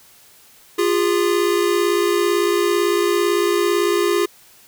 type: tone pair together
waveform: square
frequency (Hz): 349.2 / 407.1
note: F4 / G#4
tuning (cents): 0 / -35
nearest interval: minor third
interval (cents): 265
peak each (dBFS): -19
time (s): 0.78-4.26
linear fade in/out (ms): 10
effects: white hiss -49 dBFS RMS until 4.67 s